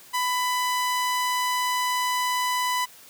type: tone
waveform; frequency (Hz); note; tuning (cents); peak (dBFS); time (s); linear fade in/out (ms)
sawtooth; 997; B5; +16; -19; 0.13-2.86; 20
effects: white hiss -49 dBFS RMS until 3.09 s + high-pass 80 Hz 12 dB/octave